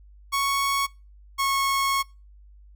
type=tone pair in turn; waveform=sawtooth; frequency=1108.7 / 1096 Hz; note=C#6 / C#6; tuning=0 / -20 cents; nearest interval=unison; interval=20 cents; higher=first; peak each=-18 / -18 dBFS; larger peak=neither; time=0.32-0.87 / 1.38-2.03 s; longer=second; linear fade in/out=20 ms; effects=noise-tail reverb RT60 0.3 s tail -25 dB re dry + added 50 Hz sine -47 dBFS peak until 2.75 s